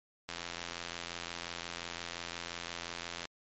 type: click train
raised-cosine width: 0.2 ms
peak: -21 dBFS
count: 255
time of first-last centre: 0.29-3.254 s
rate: 85.7 Hz
effects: MP3 32 kbps